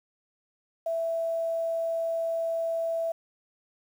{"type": "tone with quantisation", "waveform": "sine", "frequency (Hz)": 661, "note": "E5", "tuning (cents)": 5, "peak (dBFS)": -26, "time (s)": [0.86, 3.12], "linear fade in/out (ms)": 5, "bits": 9, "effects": []}